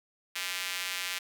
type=tone with high-pass filter; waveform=square; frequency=91.9 Hz; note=F#2; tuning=11 cents flat; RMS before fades=-35 dBFS; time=0.35-1.19 s; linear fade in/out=10 ms; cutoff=2300 Hz; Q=1.3; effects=none